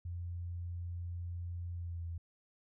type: tone with pitch glide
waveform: sine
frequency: 87 to 84.38 Hz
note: F2 to E2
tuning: -6 to +41 cents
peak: -38 dBFS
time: 0.05-2.18 s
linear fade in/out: 5 ms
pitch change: -53 cents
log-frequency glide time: 1.74-2.06 s
effects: none